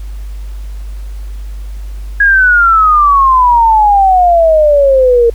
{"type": "exponential sweep", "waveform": "sine", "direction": "down", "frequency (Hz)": [1661.2, 460.4], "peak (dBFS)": -4, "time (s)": [2.2, 5.3], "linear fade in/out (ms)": 5, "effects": ["added 50 Hz sine -20 dBFS peak until 5.34 s", "pink hiss -43 dBFS RMS until 5.34 s"]}